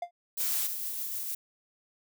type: tone with exponential decay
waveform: triangle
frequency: 698.5 Hz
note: F5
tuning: in tune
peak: -26 dBFS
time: 0.02-0.11 s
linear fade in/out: 5 ms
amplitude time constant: 19 ms
type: noise with tremolo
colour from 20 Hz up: violet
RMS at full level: -34 dBFS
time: 0.37-1.35 s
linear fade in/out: 5 ms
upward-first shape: sine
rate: 6.6 Hz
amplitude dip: 25%
type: noise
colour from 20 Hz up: blue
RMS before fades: -31 dBFS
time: 0.39-0.68 s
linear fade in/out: 20 ms
effects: none